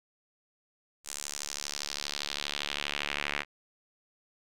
sawtooth tone with band-pass filter sweep, 72.5 Hz, D2, 22 cents flat, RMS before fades -36 dBFS, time 1.04-3.45 s, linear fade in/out 50 ms, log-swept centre 7900 to 2200 Hz, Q 2, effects none

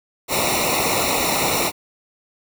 pink noise with comb filter, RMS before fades -20 dBFS, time 0.28-1.72 s, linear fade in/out 50 ms, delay 0.62 ms, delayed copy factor -1, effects none

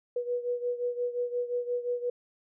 sine beating tone pair, 485.9 / 491.6 Hz, B4 / B4, -28 / -8 cents, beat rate 5.7 Hz, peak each -30 / -34 dBFS, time 0.16-2.1 s, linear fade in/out 5 ms, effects none

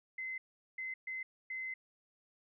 sine tone bursts at uneven times, 2055 Hz, C7, 32 cents flat, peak -38 dBFS, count 4, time 0.18-0.38 / 0.78-0.94 / 1.07-1.23 / 1.5-1.74 s, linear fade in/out 5 ms, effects none

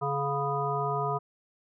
harmonic tone with a mistuned harmonic, 141 Hz, C#3, 30 cents sharp, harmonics 1 / 3 / 5 / 7 / 9, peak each -33 / -33 / -33 / -33 / -33 dBFS, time 0.01-1.19 s, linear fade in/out 20 ms, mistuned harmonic 9, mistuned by -41 cents, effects none

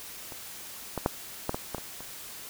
clicks, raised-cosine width 1 ms, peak -27 / -16 / -9 / -13 / -16 / -17 / -23 / -28 dBFS, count 8, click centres 0.322 / 0.977 / 1.061 / 1.494 / 1.545 / 1.747 / 1.782 / 2.006 s, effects white hiss -43 dBFS RMS until 2.49 s

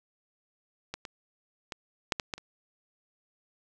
clicks, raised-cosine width 0.2 ms, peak -18 / -22 / -19 / -8 / -13 / -15 / -28 dBFS, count 7, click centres 0.94 / 1.052 / 1.722 / 2.122 / 2.198 / 2.338 / 2.38 s, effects none

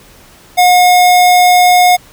square tone, 721 Hz, F#5, 45 cents flat, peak -5 dBFS, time 0.57-1.97 s, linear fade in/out 20 ms, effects pink hiss -41 dBFS RMS until 2.12 s

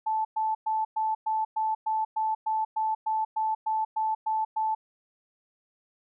sine tone bursts, 875 Hz, A5, 10 cents flat, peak -24 dBFS, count 16, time 0.06-4.75 s, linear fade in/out 10 ms, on 190 ms, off 110 ms, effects none

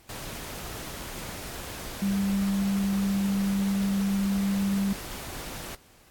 sine tone in noise, 197.1 Hz, G3, 10 cents sharp, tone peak -23 dBFS, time 2.02-4.93 s, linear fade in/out 2 ms, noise pink, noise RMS -38 dBFS, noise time 0.09-5.75 s, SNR +12 dB, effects pink hiss -57 dBFS RMS until 6.1 s + AAC 64 kbps

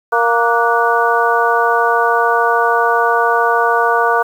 harmonic tone with a mistuned harmonic, 233.1 Hz, A#3, in tune, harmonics 2 / 3 / 4 / 5 / 6, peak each -17 / -17 / -17 / -17 / -17 dBFS, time 0.12-4.23 s, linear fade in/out 10 ms, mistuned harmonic 6, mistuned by +87 cents, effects 7-bit

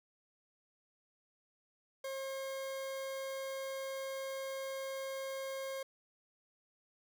40% pulse tone, 537 Hz, C5, 45 cents sharp, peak -38 dBFS, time 2.04-5.83 s, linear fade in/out 5 ms, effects none

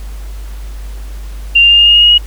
sine tone with pitch steps, 2779 / 2795 / 2811 / 2828 / 2844 / 2860 / 2877 / 2894 Hz, F7 / F7 / F7 / F7 / F7 / F7 / F#7 / F#7, -9 / +1 / +11 / +21 / +31 / +41 / -49 / -39 cents, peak -3 dBFS, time 1.55-2.182 s, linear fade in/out 10 ms, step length 79 ms, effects added 50 Hz sine -22 dBFS peak until 2.26 s + pink hiss -39 dBFS RMS until 2.26 s

